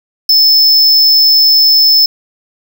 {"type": "tone", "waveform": "square", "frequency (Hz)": 5250, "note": "E8", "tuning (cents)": -8, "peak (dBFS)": -5, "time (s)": [0.29, 2.06], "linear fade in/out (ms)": 5, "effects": []}